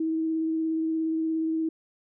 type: tone with vibrato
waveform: sine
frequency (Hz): 321.1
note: E4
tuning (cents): -45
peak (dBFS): -24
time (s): 0-1.69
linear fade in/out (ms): 5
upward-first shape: sine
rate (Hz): 17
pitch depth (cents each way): 12
effects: none